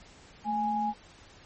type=tone pair together; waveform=sine; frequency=220 / 830.6 Hz; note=A3 / G#5; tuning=0 / 0 cents; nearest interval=octave + major seventh; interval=2300 cents; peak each=-33 / -27 dBFS; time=0.44-0.94 s; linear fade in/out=50 ms; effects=pink hiss -54 dBFS RMS until 1.45 s + MP3 32 kbps